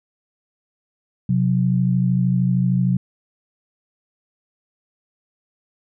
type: tone pair together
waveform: sine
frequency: 128.97 / 182.1 Hz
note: C3 / F#3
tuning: -25 / -27 cents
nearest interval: tritone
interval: 598 cents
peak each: -18 dBFS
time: 1.29-2.97 s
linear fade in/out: 5 ms
effects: none